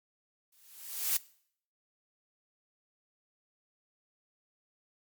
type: noise with exponential growth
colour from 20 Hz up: blue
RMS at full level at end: -26 dBFS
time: 0.52-1.17 s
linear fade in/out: 5 ms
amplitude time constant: 140 ms
effects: noise-tail reverb RT60 0.6 s tail -21 dB re dry + MP3 96 kbps